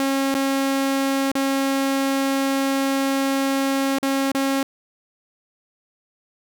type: tone with dropouts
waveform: sawtooth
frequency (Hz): 272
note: C#4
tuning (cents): -33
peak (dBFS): -15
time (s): 0-4.63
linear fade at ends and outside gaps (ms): 1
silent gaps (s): 0.343-0.35 / 1.317-1.353 / 3.985-4.028 / 4.318-4.348
effects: none